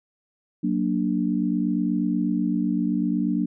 sine chord, Gb augmented, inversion none, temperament equal, 185 / 233.1 / 293.7 Hz, Gb3 / Bb3 / D4, 0 / 0 / 0 cents, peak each -25 dBFS, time 0.63-3.46 s, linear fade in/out 10 ms, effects none

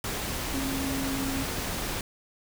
sine tone in noise, 270 Hz, C#4, 45 cents flat, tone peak -30 dBFS, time 0.54-1.43 s, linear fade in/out 2 ms, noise pink, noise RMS -32 dBFS, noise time 0.04-2.01 s, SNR -1 dB, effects none

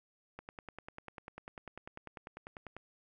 click train, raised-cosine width 0.5 ms, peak -30 dBFS, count 25, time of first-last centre 0.39-2.766 s, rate 10.1 Hz, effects none

